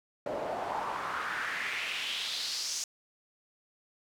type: noise with band-pass filter sweep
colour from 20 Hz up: pink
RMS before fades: -35 dBFS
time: 0.26-2.84 s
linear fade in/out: 2 ms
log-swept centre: 530 to 6300 Hz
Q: 3.2
effects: none